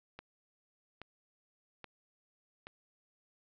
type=click train; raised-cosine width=0.3 ms; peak=-29 dBFS; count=4; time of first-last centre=0.19-2.669 s; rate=1.21 Hz; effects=low-pass 4000 Hz 12 dB/octave